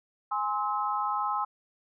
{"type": "chord", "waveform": "sine", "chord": "Ab augmented", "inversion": "none", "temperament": "equal with one note detuned", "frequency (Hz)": [830.6, 1046.5, 1288.4], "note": ["Ab5", "C6", "E6"], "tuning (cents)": [0, 0, -40], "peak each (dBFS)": -31, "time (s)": [0.31, 1.45], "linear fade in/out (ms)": 10, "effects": []}